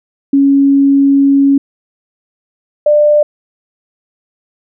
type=tone pair in turn; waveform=sine; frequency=277.3 / 595.1 Hz; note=C#4 / D5; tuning=+1 / +23 cents; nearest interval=octave + minor second; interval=1322 cents; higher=second; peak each=-5 dBFS; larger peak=neither; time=0.33-1.58 / 2.86-3.23 s; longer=first; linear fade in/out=5 ms; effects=none